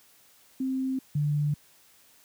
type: tone pair in turn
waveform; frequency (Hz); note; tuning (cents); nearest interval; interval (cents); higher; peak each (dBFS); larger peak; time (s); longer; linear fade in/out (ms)
sine; 262.7 / 147.44; C4 / D3; +7 / +7; minor seventh; 1000; first; -26 / -23; second; 0.6-0.99 / 1.15-1.54; neither; 5
effects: white hiss -59 dBFS RMS until 2.24 s + high-pass 60 Hz 12 dB/octave